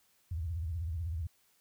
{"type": "tone with vibrato", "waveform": "sine", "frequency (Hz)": 82.41, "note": "E2", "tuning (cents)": 0, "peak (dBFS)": -33, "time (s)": [0.31, 1.27], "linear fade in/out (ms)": 5, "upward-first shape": "sine", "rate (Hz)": 16, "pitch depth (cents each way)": 190, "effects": ["white hiss -70 dBFS RMS until 1.6 s"]}